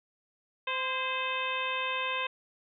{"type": "harmonic tone with a mistuned harmonic", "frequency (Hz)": 517, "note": "C5", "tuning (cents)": -21, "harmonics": [1, 2, 3, 4, 5, 6, 7], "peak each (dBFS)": [-39, -34, -39, -40, -34, -40, -41], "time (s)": [0.67, 2.27], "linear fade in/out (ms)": 5, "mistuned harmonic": 3, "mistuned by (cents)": 53, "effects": []}